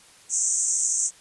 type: band-pass noise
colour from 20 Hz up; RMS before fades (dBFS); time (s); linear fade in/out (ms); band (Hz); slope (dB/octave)
pink; -24; 0.29-1.11; 50; 6100 to 8500; 96
effects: white hiss -52 dBFS RMS until 1.2 s + resampled to 24000 Hz